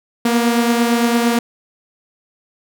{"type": "beating tone pair", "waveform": "sawtooth", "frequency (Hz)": [234.4, 243.2], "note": ["A#3", "B3"], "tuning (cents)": [10, -26], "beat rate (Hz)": 8.8, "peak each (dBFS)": [-10, -17], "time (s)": [0.25, 1.39], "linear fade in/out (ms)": 5, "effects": []}